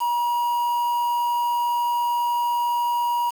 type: tone with quantisation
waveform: triangle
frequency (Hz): 957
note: A#5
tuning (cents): +45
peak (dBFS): -18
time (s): 0-3.31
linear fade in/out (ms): 20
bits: 6
effects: none